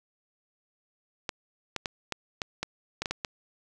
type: clicks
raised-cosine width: 0.2 ms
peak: -13 dBFS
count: 10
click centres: 1.292 / 1.763 / 1.858 / 2.123 / 2.418 / 2.63 / 3.02 / 3.058 / 3.11 / 3.248 s
effects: none